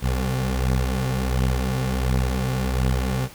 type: beating tone pair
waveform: 20% pulse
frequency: 63.8 / 65.2 Hz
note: C2 / C2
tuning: -43 / -5 cents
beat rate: 1.4 Hz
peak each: -17 / -21 dBFS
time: 0.01-3.29 s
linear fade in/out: 50 ms
effects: pink hiss -44 dBFS RMS until 3.34 s